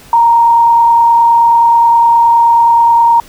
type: tone with frequency modulation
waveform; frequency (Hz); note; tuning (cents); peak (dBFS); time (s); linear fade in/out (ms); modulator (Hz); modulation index
sine; 932.3; A#5; 0; -4; 0.13-3.2; 2; 29.5; 0.35
effects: pink hiss -38 dBFS RMS until 3.28 s